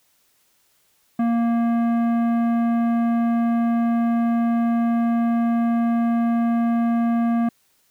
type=tone with tanh clipping; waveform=sine; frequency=233.1 Hz; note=A#3; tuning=in tune; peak=-19 dBFS; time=1.19-7.49 s; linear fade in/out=5 ms; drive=13 dB; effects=white hiss -63 dBFS RMS until 7.9 s